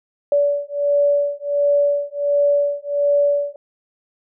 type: beating tone pair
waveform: sine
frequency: 574 / 575.4 Hz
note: D5 / D5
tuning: -40 / -36 cents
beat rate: 1.4 Hz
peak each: -18 dBFS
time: 0.32-3.56 s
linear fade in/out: 2 ms
effects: none